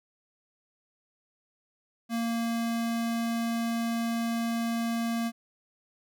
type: tone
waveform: square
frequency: 231.2 Hz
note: A#3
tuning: 14 cents flat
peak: -28 dBFS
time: 2.09-5.32 s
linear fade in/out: 50 ms
effects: none